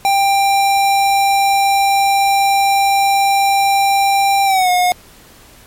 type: tone with pitch glide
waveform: square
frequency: 791 to 721.2 Hz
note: G5 to F#5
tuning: +15 to -45 cents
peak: -11 dBFS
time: 0.05-4.92 s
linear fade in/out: 0 ms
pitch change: -160 cents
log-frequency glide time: 4.45-4.7 s
effects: pink hiss -43 dBFS RMS until 5.66 s + MP3 64 kbps